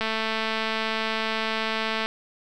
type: click train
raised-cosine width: 0.3 ms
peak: -11 dBFS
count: 454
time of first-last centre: 0.01-2.06 s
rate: 221 Hz
effects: none